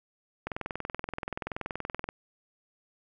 click train, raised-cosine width 0.5 ms, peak -18 dBFS, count 35, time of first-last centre 0.47-2.089 s, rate 21 Hz, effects none

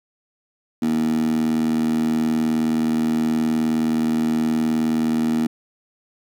15% pulse tone with high-pass filter, 79.1 Hz, D#2, 29 cents sharp, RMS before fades -20 dBFS, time 0.82-5.47 s, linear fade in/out 5 ms, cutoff 250 Hz, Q 6.1, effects none

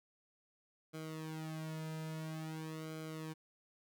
sawtooth tone with flanger, 158.1 Hz, D#3, 28 cents sharp, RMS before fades -44 dBFS, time 0.93-3.34 s, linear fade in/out 20 ms, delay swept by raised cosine 1.1 to 2.7 ms, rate 0.49 Hz, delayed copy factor -0.85, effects none

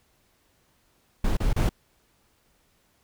brown noise bursts, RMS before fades -22 dBFS, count 3, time 1.24-1.692 s, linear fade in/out 5 ms, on 130 ms, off 31 ms, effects pink hiss -66 dBFS RMS until 3.03 s

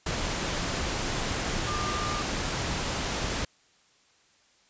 sine tone in noise, 1200 Hz, D6, 37 cents sharp, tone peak -32 dBFS, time 1.67-2.22 s, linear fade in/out 5 ms, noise pink, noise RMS -30 dBFS, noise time 0.06-3.45 s, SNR -5 dB, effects white hiss -63 dBFS RMS until 4.69 s + resampled to 16000 Hz

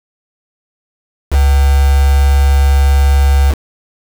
sine tone with quantisation, 69.4 Hz, C#2, 3 cents sharp, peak -6 dBFS, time 1.3-3.55 s, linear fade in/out 50 ms, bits 3, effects none

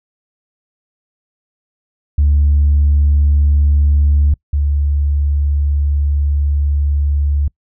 sine tone pair in turn, 72.5 / 72.1 Hz, D2 / D2, -22 / -31 cents, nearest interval unison, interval 9 cents, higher first, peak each -7 / -11 dBFS, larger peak first, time 2.18-4.34 / 4.53-7.48 s, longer second, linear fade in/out 5 ms, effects noise-tail reverb RT60 0.1 s tail -26 dB re dry + tanh soft clip ceiling -5 dBFS

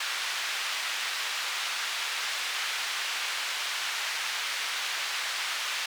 white band-pass noise, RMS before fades -32 dBFS, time 0-5.86 s, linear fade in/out 5 ms, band 1200 to 3600 Hz, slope 12 dB/octave, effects none

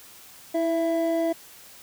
triangle tone pair together, 328 / 665 Hz, E4 / E5, -9 / +15 cents, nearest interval octave, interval 1224 cents, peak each -23 / -22 dBFS, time 0.54-1.33 s, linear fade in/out 10 ms, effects white hiss -48 dBFS RMS until 1.82 s

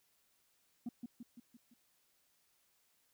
sine tone with echo, 238.8 Hz, A#3, 42 cents sharp, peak -35 dBFS, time 0.86-0.89 s, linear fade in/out 5 ms, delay 170 ms, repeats 5, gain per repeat -5 dB, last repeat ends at 1.74 s, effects tanh soft clip ceiling -37 dBFS + white hiss -75 dBFS RMS until 3.13 s

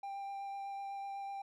triangle tone with vibrato, 792 Hz, G5, 18 cents sharp, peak -38 dBFS, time 0.03-1.42 s, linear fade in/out 5 ms, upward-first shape sine, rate 8 Hz, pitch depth 10 cents each way, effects none

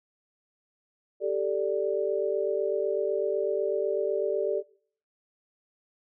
sine chord, G suspended second, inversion none, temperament equal, 392 / 440 / 587.3 Hz, G4 / A4 / D5, 0 / 0 / 0 cents, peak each -29 dBFS, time 1.2-4.63 s, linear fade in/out 50 ms, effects noise-tail reverb RT60 0.5 s tail -20 dB re dry

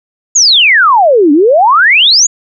sine exponential two-way sweep, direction down then up, 7040 to 278 to 7040 Hz, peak -3 dBFS, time 0.35-2.27 s, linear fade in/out 10 ms, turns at 1.32 s, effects none

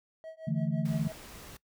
triangle tone with tremolo, 642 Hz, E5, 46 cents flat, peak -37 dBFS, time 0.24-1.12 s, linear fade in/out 0 ms, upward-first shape triangle, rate 6 Hz, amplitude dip 100%
sine chord, D suspended second, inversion none, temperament just, 146.83 / 165.19 / 220.2 Hz, D3 / E3 / A3, 0 / +4 / +2 cents, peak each -31 / -31 / -33 dBFS, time 0.47-1.08 s, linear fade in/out 10 ms
pink noise, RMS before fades -48 dBFS, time 0.85-1.57 s, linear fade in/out 5 ms
effects noise-tail reverb RT60 0.1 s tail -20 dB re dry

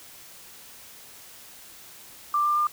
sine tone with pitch steps, 1182 / 1190.9 / 1199.9 Hz, D6 / D6 / D6, +11 / +24 / +37 cents, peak -20 dBFS, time 2.34-2.67 s, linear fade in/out 2 ms, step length 110 ms, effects white hiss -47 dBFS RMS until 2.72 s

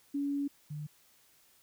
sine tone pair in turn, 282.9 / 149.54 Hz, C#4 / D3, +35 / +32 cents, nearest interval major seventh, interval 1103 cents, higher first, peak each -30 / -37 dBFS, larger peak first, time 0.14-0.48 / 0.7-0.87 s, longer first, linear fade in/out 10 ms, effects white hiss -65 dBFS RMS until 1.62 s

